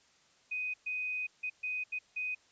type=tone bursts at uneven times; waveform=sine; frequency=2500 Hz; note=D#7; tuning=8 cents sharp; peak=-33 dBFS; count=6; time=0.51-0.74 / 0.86-1.27 / 1.43-1.5 / 1.63-1.84 / 1.92-1.99 / 2.16-2.35 s; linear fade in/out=10 ms; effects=white hiss -66 dBFS RMS until 2.51 s + resampled to 16000 Hz